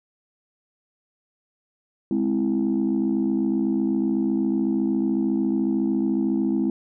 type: chord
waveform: sine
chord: Ab augmented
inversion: none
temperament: equal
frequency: 207.7 / 261.6 / 329.6 Hz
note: Ab3 / C4 / E4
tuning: 0 / 0 / 0 cents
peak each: -23 dBFS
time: 2.11-6.7 s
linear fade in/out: 2 ms
effects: tanh soft clip ceiling -14 dBFS